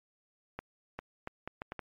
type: accelerating click train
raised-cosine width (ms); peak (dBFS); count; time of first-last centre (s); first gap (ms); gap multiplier
0.5; -23; 7; 0.59-1.793; 400; 0.71
effects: MP3 64 kbps